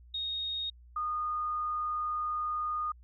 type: tone pair in turn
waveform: sine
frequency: 3729 / 1226.9 Hz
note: A#7 / D#6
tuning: 0 / -25 cents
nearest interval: octave + perfect fifth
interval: 1925 cents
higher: first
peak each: -32 / -30 dBFS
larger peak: second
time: 0.14-0.7 / 0.96-2.92 s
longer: second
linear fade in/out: 5 ms
effects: added 60 Hz sine -52 dBFS peak until 3.03 s